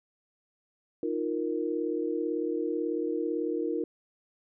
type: chord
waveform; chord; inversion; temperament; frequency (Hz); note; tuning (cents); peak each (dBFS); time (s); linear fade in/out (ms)
sine; Eb suspended second; none; equal; 311.1 / 349.2 / 466.2; Eb4 / F4 / Bb4; 0 / 0 / 0; -32; 1.03-3.84; 2
effects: none